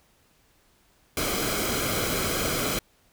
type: noise with comb filter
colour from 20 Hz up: pink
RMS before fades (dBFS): -27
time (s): 1.17-2.79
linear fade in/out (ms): 2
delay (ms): 1.1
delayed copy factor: -0.6
effects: pink hiss -63 dBFS RMS until 3.12 s